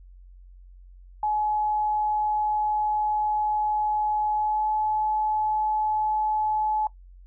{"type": "tone with pitch glide", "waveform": "sine", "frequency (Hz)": [848, 856.9], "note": ["G#5", "A5"], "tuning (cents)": [36, -46], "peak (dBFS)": -22, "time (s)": [1.23, 6.87], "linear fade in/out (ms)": 2, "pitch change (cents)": 18, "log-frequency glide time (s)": [4.33, 4.69], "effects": ["noise-tail reverb RT60 0.1 s tail -18 dB re dry", "added 45 Hz sine -45 dBFS peak until 7.26 s"]}